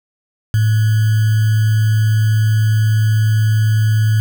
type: tone with sample-and-hold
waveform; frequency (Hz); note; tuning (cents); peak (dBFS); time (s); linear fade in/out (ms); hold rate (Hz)
sine; 108.7; A2; -21; -10; 0.54-4.2; 0; 1575
effects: none